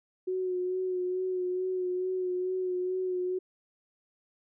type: tone with vibrato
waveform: sine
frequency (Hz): 367.3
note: F#4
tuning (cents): -13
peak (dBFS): -28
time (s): 0.27-3.39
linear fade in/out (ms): 10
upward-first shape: sine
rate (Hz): 2.3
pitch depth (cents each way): 26
effects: none